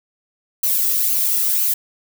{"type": "noise with flanger", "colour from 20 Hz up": "violet", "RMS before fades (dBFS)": -18, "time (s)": [0.63, 1.74], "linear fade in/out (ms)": 5, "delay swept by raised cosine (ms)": [0.55, 1.36], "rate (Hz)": 2, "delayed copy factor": -0.5, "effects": []}